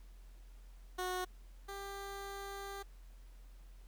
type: tone pair in turn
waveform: 15% pulse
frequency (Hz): 366.1 / 396.3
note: F#4 / G4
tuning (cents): -18 / +19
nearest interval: minor second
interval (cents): 137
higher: second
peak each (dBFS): -30 / -37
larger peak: first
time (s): 0.98-1.25 / 1.68-2.83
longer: second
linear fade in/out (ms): 10
effects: added 43 Hz sine -52 dBFS peak until 3.87 s + pink hiss -69 dBFS RMS until 3.87 s